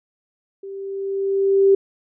sine tone with level ramp, 391.7 Hz, G4, 1 cent flat, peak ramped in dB -31 to -9 dBFS, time 0.63-1.75 s, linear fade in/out 5 ms, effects none

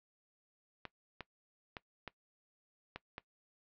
clicks, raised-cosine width 0.3 ms, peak -26 dBFS, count 6, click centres 0.853 / 1.207 / 1.768 / 2.077 / 2.96 / 3.181 s, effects noise-tail reverb RT60 0.1 s tail -20 dB re dry + low-pass 4000 Hz 12 dB/octave

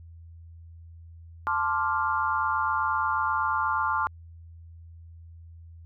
sine chord, D minor seventh, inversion second, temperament equal, 880 / 1046.5 / 1174.7 / 1396.9 Hz, A5 / C6 / D6 / F6, 0 / 0 / 0 / 0 cents, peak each -29 dBFS, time 1.47-4.07 s, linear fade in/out 0 ms, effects added 83 Hz sine -44 dBFS peak until 5.85 s

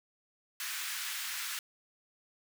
pink high-pass noise, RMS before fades -38 dBFS, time 0.6-1.59 s, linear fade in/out 2 ms, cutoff 1400 Hz, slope 24 dB/octave, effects none

